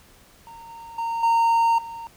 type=tone with level steps; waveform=triangle; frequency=921 Hz; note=A#5; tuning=21 cents flat; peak=-38 / -36 / -22 / -14 / -31 dBFS; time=0.47-2.07 s; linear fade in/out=0 ms; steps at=0.69 / 0.98 / 1.23 / 1.78 s; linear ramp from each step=5 ms; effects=pink hiss -53 dBFS RMS until 2.16 s